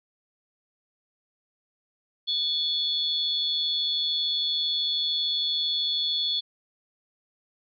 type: tone cluster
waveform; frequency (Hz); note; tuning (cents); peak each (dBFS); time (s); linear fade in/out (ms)
sine; 3405 / 3563 / 4358; G#7 / A7 / C#8; +42 / +21 / -30; -26 / -32 / -29; 2.27-6.41; 20
effects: none